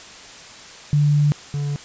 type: tone pair in turn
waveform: sine / triangle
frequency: 146.83 / 143.89 Hz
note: D3 / D3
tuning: 0 / -35 cents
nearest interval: unison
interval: 35 cents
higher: first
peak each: -13 / -19 dBFS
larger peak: first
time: 0.93-1.32 / 1.54-1.76 s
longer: first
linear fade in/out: 0 ms
effects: white hiss -40 dBFS RMS until 1.84 s + resampled to 16000 Hz